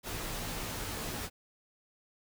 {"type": "noise with comb filter", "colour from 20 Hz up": "pink", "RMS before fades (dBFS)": -38, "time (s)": [0.03, 1.3], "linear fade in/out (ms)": 50, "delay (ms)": 15, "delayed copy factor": -0.6, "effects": []}